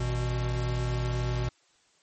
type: tone pair together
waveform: square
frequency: 53.8 / 122.7 Hz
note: A1 / B2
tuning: -38 / -11 cents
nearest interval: octave + major second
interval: 1427 cents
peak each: -32 / -29 dBFS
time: 0-1.49 s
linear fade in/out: 5 ms
effects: white hiss -65 dBFS RMS until 2.02 s + MP3 32 kbps